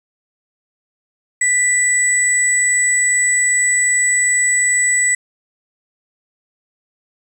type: tone pair together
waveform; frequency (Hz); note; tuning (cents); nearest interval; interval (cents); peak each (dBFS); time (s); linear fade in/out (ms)
sine; 1975.5 / 7902; B6 / B8; 0 / 0; 2 octaves; 2400; -15; 1.41-5.15; 5
effects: 7-bit